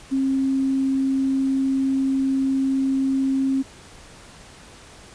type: tone with quantisation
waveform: sine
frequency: 268.1 Hz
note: C4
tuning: 42 cents sharp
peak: -18 dBFS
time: 0.11-3.63 s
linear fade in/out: 20 ms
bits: 8
effects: pink hiss -45 dBFS RMS until 5.14 s + resampled to 22050 Hz